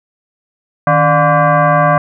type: tone with frequency modulation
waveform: sine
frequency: 279.5 Hz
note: C#4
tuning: 14 cents sharp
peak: -7 dBFS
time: 0.87-1.98 s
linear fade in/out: 2 ms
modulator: 436 Hz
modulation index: 2.7
effects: none